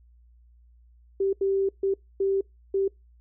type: tone bursts at uneven times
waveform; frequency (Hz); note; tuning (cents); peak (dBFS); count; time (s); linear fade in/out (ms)
sine; 390; G4; -9; -21; 5; 1.2-1.33 / 1.41-1.69 / 1.83-1.94 / 2.2-2.41 / 2.74-2.88; 5
effects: noise-tail reverb RT60 0.2 s tail -26 dB re dry + added 59 Hz sine -53 dBFS peak until 3.2 s